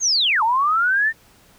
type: linear two-way sweep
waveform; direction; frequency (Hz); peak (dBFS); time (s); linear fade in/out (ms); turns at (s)
sine; down then up; 6680 to 859 to 1832; -15; 0-1.13; 50; 0.43
effects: pink hiss -53 dBFS RMS until 1.58 s